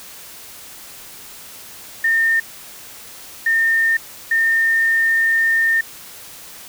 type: tone bursts at uneven times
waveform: sine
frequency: 1817 Hz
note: A#6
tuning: 45 cents flat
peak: -13 dBFS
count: 3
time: 2.04-2.4 / 3.46-3.97 / 4.31-5.81 s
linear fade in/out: 5 ms
effects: white hiss -38 dBFS RMS until 6.68 s